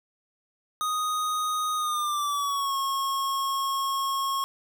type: tone with pitch glide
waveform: square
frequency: 1244.5 to 1089.7 Hz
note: D#6 to C#6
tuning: 0 to -30 cents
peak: -26 dBFS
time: 0.81-4.44 s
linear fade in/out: 0 ms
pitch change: -230 cents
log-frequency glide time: 1.76-2.76 s
effects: none